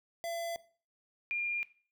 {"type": "tone pair in turn", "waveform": ["square", "sine"], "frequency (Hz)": [675, 2405], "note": ["E5", "D7"], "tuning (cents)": [41, 41], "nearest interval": "octave + minor seventh", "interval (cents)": 2200, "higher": "second", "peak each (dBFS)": [-36, -31], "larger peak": "second", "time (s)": [[0.24, 0.56], [1.31, 1.63]], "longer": "neither", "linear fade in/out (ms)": 0, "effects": ["noise-tail reverb RT60 0.4 s tail -17 dB re dry"]}